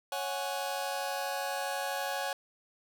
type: chord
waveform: sawtooth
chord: C# suspended fourth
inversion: none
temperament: just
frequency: 554.4 / 739.2 / 831.5 Hz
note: C#5 / F#5 / G#5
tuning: 0 / -2 / +2 cents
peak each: -33 dBFS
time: 0.12-2.33 s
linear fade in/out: 2 ms
effects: none